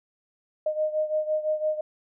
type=beating tone pair; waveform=sine; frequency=615 / 620.9 Hz; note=D#5 / D#5; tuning=-20 / -4 cents; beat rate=5.9 Hz; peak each=-25 / -29 dBFS; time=0.66-1.81 s; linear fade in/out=5 ms; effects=none